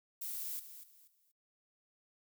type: noise with echo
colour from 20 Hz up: violet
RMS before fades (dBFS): -41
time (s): 0.21-0.6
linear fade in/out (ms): 10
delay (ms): 240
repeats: 3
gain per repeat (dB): -11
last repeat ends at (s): 1.32
effects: noise-tail reverb RT60 0.2 s tail -26 dB re dry